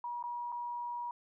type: tone with dropouts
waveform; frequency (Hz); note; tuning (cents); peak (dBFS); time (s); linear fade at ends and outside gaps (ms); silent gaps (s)
sine; 960; B5; -49; -36; 0.04-1.11; 2; 0.227-0.238 / 0.52-0.524
effects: none